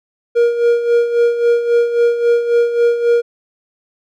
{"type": "tone with tremolo", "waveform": "triangle", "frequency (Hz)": 472.6, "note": "A#4", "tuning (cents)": 24, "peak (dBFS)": -6, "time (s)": [0.35, 3.22], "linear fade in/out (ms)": 20, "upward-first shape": "sine", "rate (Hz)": 3.7, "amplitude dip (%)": 65, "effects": []}